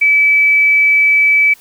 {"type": "tone", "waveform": "sine", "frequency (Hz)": 2300, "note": "D7", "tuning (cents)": -37, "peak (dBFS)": -7, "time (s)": [0.01, 1.54], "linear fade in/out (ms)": 10, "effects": ["white hiss -45 dBFS RMS until 1.6 s"]}